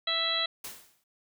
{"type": "harmonic tone", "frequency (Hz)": 659.3, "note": "E5", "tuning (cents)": 0, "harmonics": [1, 2, 3, 4, 5, 6], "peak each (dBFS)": [-38, -36, -35, -40, -32, -29], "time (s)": [0.07, 0.46], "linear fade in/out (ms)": 5}
{"type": "noise with exponential decay", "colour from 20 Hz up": "white", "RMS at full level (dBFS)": -37, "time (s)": [0.64, 1.04], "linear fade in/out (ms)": 5, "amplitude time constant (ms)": 86}
{"effects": []}